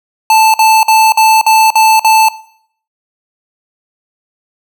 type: tone bursts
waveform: square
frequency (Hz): 880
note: A5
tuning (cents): 0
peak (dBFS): -5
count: 7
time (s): 0.3-2.286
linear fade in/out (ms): 2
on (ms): 240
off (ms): 51
effects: noise-tail reverb RT60 0.6 s tail -18 dB re dry